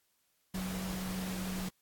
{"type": "tone in noise", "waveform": "sine", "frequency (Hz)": 186.3, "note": "F#3", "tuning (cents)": 12, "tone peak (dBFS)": -36, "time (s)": [0.54, 1.69], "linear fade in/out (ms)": 5, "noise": "pink", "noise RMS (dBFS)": -42, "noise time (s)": [0.54, 1.69], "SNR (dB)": 3, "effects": ["white hiss -75 dBFS RMS until 1.81 s", "AAC 64 kbps"]}